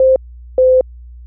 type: tone pair in turn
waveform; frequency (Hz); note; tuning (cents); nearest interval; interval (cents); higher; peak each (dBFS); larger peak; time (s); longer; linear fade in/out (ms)
sine; 523.3 / 513.7; C5 / C5; 0 / -32; unison; 32; first; -6; neither; 0-0.16 / 0.58-0.81; second; 2
effects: added 60 Hz sine -32 dBFS peak until 1.26 s